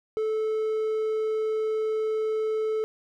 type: tone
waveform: triangle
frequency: 436.2 Hz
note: A4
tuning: 15 cents flat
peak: -22 dBFS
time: 0.17-2.84 s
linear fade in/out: 0 ms
effects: none